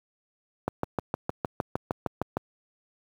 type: click train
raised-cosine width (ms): 1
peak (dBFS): -12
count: 12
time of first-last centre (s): 0.68-2.37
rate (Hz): 6.51
effects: high-pass 80 Hz 12 dB/octave + 8-bit